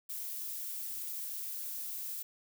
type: noise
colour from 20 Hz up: violet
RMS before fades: -40 dBFS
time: 0.09-2.23 s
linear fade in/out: 10 ms
effects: none

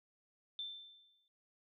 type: tone with exponential decay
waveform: sine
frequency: 3551 Hz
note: A7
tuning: 15 cents sharp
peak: -38 dBFS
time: 0.59-1.28 s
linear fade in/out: 1 ms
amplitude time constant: 150 ms
effects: noise-tail reverb RT60 0.2 s tail -25 dB re dry

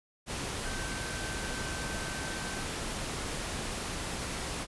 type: tone in noise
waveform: sine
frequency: 1546 Hz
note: G6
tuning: 24 cents flat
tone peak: -42 dBFS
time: 0.62-2.65 s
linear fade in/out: 50 ms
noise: pink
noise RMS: -36 dBFS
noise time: 0.26-4.67 s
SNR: -9 dB
effects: resampled to 24000 Hz

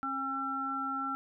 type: harmonic tone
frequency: 269.7 Hz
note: C#4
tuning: 47 cents flat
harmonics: 1 / 3 / 5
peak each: -39 / -41 / -33 dBFS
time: 0.03-1.15 s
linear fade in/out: 0 ms
effects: none

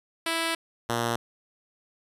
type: tone pair in turn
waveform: 5% pulse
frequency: 329.6 / 117.44 Hz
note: E4 / A#2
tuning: 0 / +13 cents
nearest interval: octave + tritone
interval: 1787 cents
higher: first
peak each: -14 / -14 dBFS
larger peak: neither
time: 0.26-0.55 / 0.89-1.16 s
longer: first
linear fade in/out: 5 ms
effects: resampled to 32000 Hz

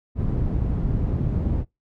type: low-pass noise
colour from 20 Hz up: white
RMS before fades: -23 dBFS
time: 0.15-1.65 s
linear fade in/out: 50 ms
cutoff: 140 Hz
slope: 12 dB/octave
effects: noise-tail reverb RT60 0.2 s tail -25 dB re dry

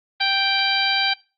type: harmonic tone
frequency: 784 Hz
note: G5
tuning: in tune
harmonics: 1 / 2 / 3 / 4 / 5 / 6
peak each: -25 / -25 / -25 / -25 / -25 / -25 dBFS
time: 0.2-1.14 s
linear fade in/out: 10 ms
effects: noise-tail reverb RT60 0.3 s tail -21 dB re dry + Opus 32 kbps

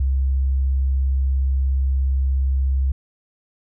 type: tone with vibrato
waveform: sine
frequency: 66.7 Hz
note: C2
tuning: 34 cents sharp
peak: -16 dBFS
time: 0-2.92 s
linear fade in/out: 5 ms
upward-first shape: triangle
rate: 17 Hz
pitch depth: 9 cents each way
effects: none

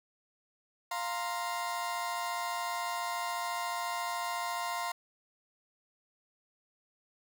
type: chord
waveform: 35% pulse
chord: F suspended fourth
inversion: none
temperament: equal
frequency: 698.5 / 932.3 / 1046.5 Hz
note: F5 / Bb5 / C6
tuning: 0 / 0 / 0 cents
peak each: -36 / -37 / -35 dBFS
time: 0.91-4.92 s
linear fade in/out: 5 ms
effects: none

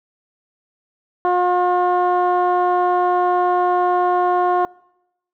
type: tone with low-pass filter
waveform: 15% pulse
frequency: 358.2 Hz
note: F4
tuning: 44 cents sharp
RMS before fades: -17 dBFS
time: 1.25-4.65 s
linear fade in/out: 0 ms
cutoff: 940 Hz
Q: 1.6
effects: noise-tail reverb RT60 0.9 s tail -26 dB re dry

